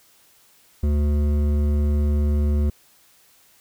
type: tone with hard clipping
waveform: triangle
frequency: 73.42 Hz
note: D2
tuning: in tune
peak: -19 dBFS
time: 0.83-2.7 s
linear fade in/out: 5 ms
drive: 15 dB
effects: white hiss -56 dBFS RMS until 3.6 s